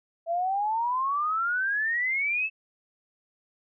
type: exponential sweep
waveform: sine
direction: up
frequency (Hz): 659.3 to 2657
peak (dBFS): -24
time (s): 0.26-2.5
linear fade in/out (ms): 50
effects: none